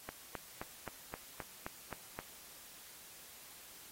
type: click train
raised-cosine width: 0.5 ms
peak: -26 dBFS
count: 9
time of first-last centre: 0.09-2.19 s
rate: 3.81 Hz
effects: white hiss -55 dBFS RMS until 3.91 s + AAC 48 kbps